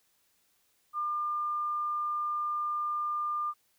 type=tone; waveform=sine; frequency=1200 Hz; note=D6; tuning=37 cents sharp; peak=-29 dBFS; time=0.93-3.54 s; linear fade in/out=50 ms; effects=white hiss -71 dBFS RMS until 3.78 s